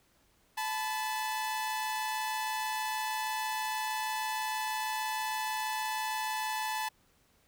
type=tone pair together; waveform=sawtooth; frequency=868.7 / 995 Hz; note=A5 / B5; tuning=-22 / +13 cents; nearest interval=major second; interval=235 cents; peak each=-29 / -35 dBFS; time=0.57-6.89 s; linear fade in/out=10 ms; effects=pink hiss -68 dBFS RMS until 7.47 s